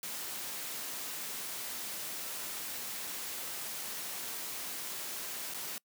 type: noise with dropouts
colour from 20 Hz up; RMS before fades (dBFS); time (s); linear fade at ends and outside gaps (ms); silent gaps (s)
white; -40; 0.03-5.78; 1; 5.538-5.544
effects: noise-tail reverb RT60 0.1 s tail -25 dB re dry + high-pass 150 Hz 12 dB/octave